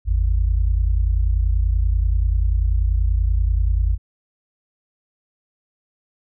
sine tone pair together, 51.66 / 82 Hz, G#1 / E2, -8 / -9 cents, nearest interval minor sixth, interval 799 cents, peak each -16 / -21 dBFS, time 0.05-3.98 s, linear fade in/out 50 ms, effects none

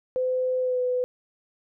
sine tone with pitch glide, 510 to 500.1 Hz, C5 to B4, -44 to +22 cents, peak -22 dBFS, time 0.16-1.04 s, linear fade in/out 0 ms, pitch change -34 cents, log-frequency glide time 0.6-0.8 s, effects none

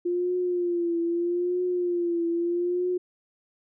sine tone with vibrato, 349.2 Hz, F4, in tune, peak -23 dBFS, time 0.05-2.98 s, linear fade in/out 10 ms, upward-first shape triangle, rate 0.79 Hz, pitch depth 66 cents each way, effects none

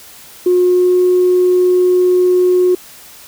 sine tone with pitch glide, 360 to 362.7 Hz, F#4 to F#4, -47 to -34 cents, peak -7 dBFS, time 0.46-2.75 s, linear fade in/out 5 ms, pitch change +13 cents, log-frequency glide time 0.6-1.01 s, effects tanh soft clip ceiling -3 dBFS + white hiss -38 dBFS RMS until 3.27 s

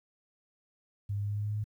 sine tone with pitch steps, 101.1 / 101.8 / 102.51 / 103.22 / 103.94 / 104.67 / 105.39 / 106.13 Hz, G#2 / G#2 / G#2 / G#2 / G#2 / G#2 / G#2 / G#2, -46 / -34 / -22 / -10 / +2 / +14 / +26 / +38 cents, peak -30 dBFS, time 1.09-1.642 s, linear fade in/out 10 ms, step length 69 ms, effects 11-bit

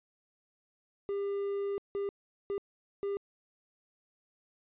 triangle tone bursts at uneven times, 400.1 Hz, G4, 35 cents sharp, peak -29 dBFS, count 4, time 1.09-1.78 / 1.95-2.09 / 2.5-2.58 / 3.03-3.17 s, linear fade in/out 0 ms, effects resampled to 8000 Hz

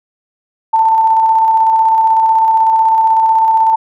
sine tone with tremolo, 891 Hz, A5, 22 cents sharp, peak -6 dBFS, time 0.73-3.76 s, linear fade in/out 10 ms, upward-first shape square, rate 16 Hz, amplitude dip 25%, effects none

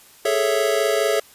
square chord, A major seventh, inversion third, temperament equal, 415.3 / 440 / 554.4 / 659.3 Hz, G#4 / A4 / C#5 / E5, 0 / 0 / 0 / 0 cents, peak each -24 dBFS, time 0.25-1.2 s, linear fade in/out 5 ms, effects white hiss -49 dBFS RMS until 1.34 s + resampled to 32000 Hz

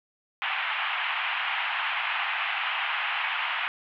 white band-pass noise, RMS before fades -29 dBFS, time 0.42-3.68 s, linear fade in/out 0 ms, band 760 to 3000 Hz, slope 48 dB/octave, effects none

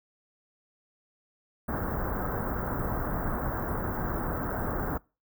pink band-stop noise, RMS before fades -31 dBFS, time 1.68-4.98 s, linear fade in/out 10 ms, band 1600 to 16000 Hz, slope 48 dB/octave, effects noise-tail reverb RT60 0.3 s tail -24 dB re dry

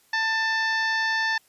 harmonic tone with a mistuned harmonic, 890 Hz, A5, 20 cents sharp, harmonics 1 / 2 / 3 / 4 / 5 / 6 / 7, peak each -29 / -23 / -37 / -37 / -35 / -37 / -46 dBFS, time 0.13-1.38 s, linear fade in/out 5 ms, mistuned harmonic 3, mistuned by -25 cents, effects white hiss -61 dBFS RMS until 1.48 s + resampled to 32000 Hz

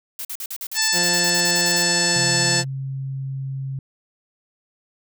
blue noise bursts, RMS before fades -30 dBFS, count 16, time 0.19-1.824 s, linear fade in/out 2 ms, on 59 ms, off 46 ms
harmonic tone, 880 Hz, A5, in tune, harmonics 1 / 2 / 3 / 4 / 5 / 6 / 7 / 8 / 9, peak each -33 / -24 / -30 / -32 / -24 / -24 / -30 / -29 / -24 dBFS, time 0.74-2.64 s, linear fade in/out 50 ms
15% pulse tone with pitch glide, 174.61 to 172.8 Hz, F3 to F3, 0 to -18 cents, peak -18 dBFS, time 0.92-2.65 s, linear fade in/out 50 ms, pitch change -18 cents, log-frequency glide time 1.16-2.1 s
sine tone, 134.8 Hz, C#3, 48 cents flat, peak -25 dBFS, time 2.16-3.79 s, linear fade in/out 2 ms
effects none

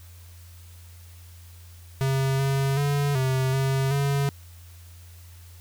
square tone with pitch steps, 134.6 / 136.6 / 143 / 131.3 / 134.6 / 140.3 Hz, C3 / C#3 / D3 / C3 / C3 / C#3, +49 / -25 / -46 / +6 / +49 / +21 cents, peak -22 dBFS, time 2.01-4.29 s, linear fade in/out 0 ms, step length 380 ms, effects added 86 Hz sine -44 dBFS peak until 5.6 s + white hiss -54 dBFS RMS until 5.6 s

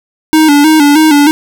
square tone with vibrato, 300.8 Hz, D4, 42 cents sharp, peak -4 dBFS, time 0.33-1.31 s, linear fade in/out 0 ms, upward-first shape square, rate 3.2 Hz, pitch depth 72 cents each way, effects none

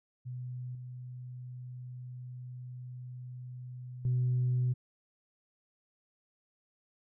sine tone with level steps, 125.1 Hz, B2, 23 cents sharp, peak -37 / -41 / -25 dBFS, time 0.25-4.74 s, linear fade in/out 20 ms, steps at 0.75 / 4.05 s, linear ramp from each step 2 ms, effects tanh soft clip ceiling -23 dBFS

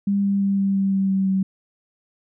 sine tone with pitch steps, 199.9 / 198.63 / 197.38 / 196.13 / 194.88 / 193.65 / 192.42 / 191.2 Hz, G3 / G3 / G3 / G3 / G3 / G3 / G3 / G3, +34 / +23 / +12 / +1 / -10 / -21 / -32 / -43 cents, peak -17 dBFS, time 0.07-1.43 s, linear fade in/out 5 ms, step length 170 ms, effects none

